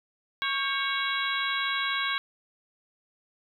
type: harmonic tone with a mistuned harmonic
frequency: 554.4 Hz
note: C#5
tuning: in tune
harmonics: 2 / 3 / 4 / 5 / 6 / 7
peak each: -32 / -31 / -33 / -39 / -34 / -34 dBFS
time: 0.42-2.18 s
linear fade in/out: 0 ms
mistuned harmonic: 3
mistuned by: -64 cents
effects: 10-bit